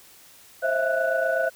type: tone cluster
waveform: sine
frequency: 530 / 643 / 671 / 1481 Hz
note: C5 / E5 / E5 / F#6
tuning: +22 / -43 / +31 / +1 cents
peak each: -26 dBFS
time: 0.62-1.5 s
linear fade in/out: 20 ms
effects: tanh soft clip ceiling -11 dBFS + white hiss -51 dBFS RMS until 1.55 s